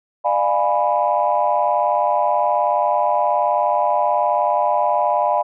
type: chord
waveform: sine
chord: D diminished seventh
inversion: none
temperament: equal with one note detuned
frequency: 599.7 / 698.5 / 830.6 / 987.8 Hz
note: D5 / F5 / Ab5 / Cb6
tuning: +36 / 0 / 0 / 0 cents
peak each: -20 dBFS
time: 0.24-5.43 s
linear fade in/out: 20 ms
effects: tanh soft clip ceiling -5 dBFS